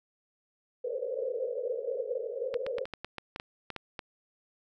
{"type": "band-pass noise", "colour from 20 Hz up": "white", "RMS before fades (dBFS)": -34, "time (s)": [0.84, 2.85], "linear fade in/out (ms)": 10, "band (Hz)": [450, 540], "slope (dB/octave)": 96}
{"type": "clicks", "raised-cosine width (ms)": 0.3, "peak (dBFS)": -21, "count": 12, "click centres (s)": [2.542, 2.665, 2.784, 2.855, 2.937, 3.046, 3.183, 3.361, 3.399, 3.703, 3.763, 3.992]}
{"effects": []}